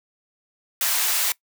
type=high-pass noise; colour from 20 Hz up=white; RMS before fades=-22 dBFS; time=0.81-1.32 s; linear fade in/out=2 ms; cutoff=820 Hz; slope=12 dB/octave; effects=noise-tail reverb RT60 0.1 s tail -21 dB re dry